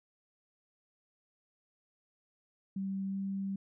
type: tone with pitch glide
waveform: sine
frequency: 193.8 to 195.15 Hz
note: G3 to G3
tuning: -20 to -8 cents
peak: -33 dBFS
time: 2.76-3.56 s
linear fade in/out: 5 ms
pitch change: +12 cents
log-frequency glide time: 3.08-3.16 s
effects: none